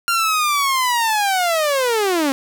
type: linear sweep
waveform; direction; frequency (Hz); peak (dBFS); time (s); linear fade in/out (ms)
sawtooth; down; 1396.9 to 262.8; -12; 0.08-2.32; 0
effects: none